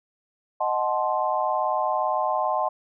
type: chord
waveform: sine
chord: D# diminished seventh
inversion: none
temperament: equal with one note detuned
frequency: 622.3 / 740 / 867.4 / 1046.5 Hz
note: D#5 / F#5 / A5 / C6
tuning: 0 / 0 / -25 / 0 cents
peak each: -27 dBFS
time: 0.6-2.69 s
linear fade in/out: 10 ms
effects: none